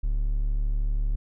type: tone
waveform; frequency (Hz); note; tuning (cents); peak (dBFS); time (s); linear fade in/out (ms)
triangle; 36.4; D1; -15; -20; 0.03-1.16; 10
effects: none